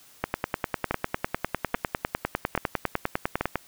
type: two click trains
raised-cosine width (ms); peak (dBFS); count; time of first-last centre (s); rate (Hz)
0.5; -9 / -9; 34 / 4; 0.24-3.557 / 0.91-3.41; 9.95 / 1.2
effects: white hiss -54 dBFS RMS until 3.67 s